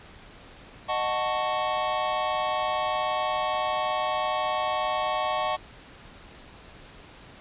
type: chord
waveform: square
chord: D# half-diminished seventh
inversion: none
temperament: equal with one note detuned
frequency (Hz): 616.9 / 740 / 880 / 1108.7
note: D#5 / F#5 / A5 / C#6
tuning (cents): -15 / 0 / 0 / 0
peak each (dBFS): -31 / -31 / -33 / -30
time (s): 0.88-5.57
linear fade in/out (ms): 20
effects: pink hiss -48 dBFS RMS until 7.4 s + resampled to 8000 Hz